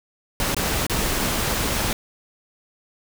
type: noise with dropouts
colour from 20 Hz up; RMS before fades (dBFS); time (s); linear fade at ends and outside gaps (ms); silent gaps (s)
pink; -23; 0.4-1.93; 1; 0.546-0.566 / 0.867-0.897
effects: none